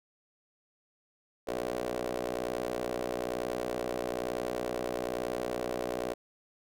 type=ring-modulated tone; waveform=15% pulse; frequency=61.1 Hz; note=B1; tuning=18 cents flat; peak=-23 dBFS; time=1.47-6.14 s; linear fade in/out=10 ms; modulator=494 Hz; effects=none